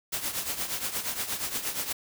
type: noise with tremolo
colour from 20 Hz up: white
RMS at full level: -29 dBFS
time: 0.12-1.93 s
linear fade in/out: 10 ms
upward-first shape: triangle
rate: 8.5 Hz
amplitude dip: 75%
effects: none